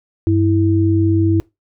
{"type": "tone pair together", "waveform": "sine", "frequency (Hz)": [97.3, 327.3], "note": ["G2", "E4"], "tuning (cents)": [-12, -12], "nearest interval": "octave + major sixth", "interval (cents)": 2100, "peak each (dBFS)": -14, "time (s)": [0.27, 1.4], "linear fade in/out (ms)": 0, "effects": ["noise-tail reverb RT60 0.2 s tail -22 dB re dry"]}